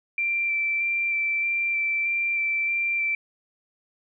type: tone with vibrato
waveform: sine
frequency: 2349 Hz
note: D7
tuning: in tune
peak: -22 dBFS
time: 0.18-3.15 s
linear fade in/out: 2 ms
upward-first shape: square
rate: 1.6 Hz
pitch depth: 10 cents each way
effects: none